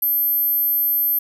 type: tone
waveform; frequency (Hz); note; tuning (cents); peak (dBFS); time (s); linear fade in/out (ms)
sine; 12900; G9; +48; -16; 0.02-1.19; 5
effects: none